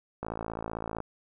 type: click train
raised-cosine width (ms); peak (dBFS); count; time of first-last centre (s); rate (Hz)
1; -20; 44; 0.23-1.003; 55.6
effects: none